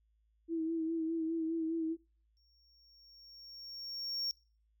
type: tone with vibrato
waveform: sine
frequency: 325.5 Hz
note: E4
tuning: 22 cents flat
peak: -32 dBFS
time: 0.48-1.97 s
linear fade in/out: 50 ms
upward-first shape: sine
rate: 4.9 Hz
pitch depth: 35 cents each way
type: tone with exponential growth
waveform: triangle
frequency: 5520 Hz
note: F8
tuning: 21 cents flat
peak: -31 dBFS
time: 2.37-4.31 s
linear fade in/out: 0 ms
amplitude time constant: 420 ms
effects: noise-tail reverb RT60 0.4 s tail -24 dB re dry + added 54 Hz sine -70 dBFS peak until 4.8 s